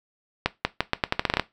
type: accelerating click train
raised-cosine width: 0.3 ms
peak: -4 dBFS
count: 12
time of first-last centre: 0.46-1.397 s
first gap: 190 ms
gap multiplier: 0.82
effects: noise-tail reverb RT60 0.2 s tail -17 dB re dry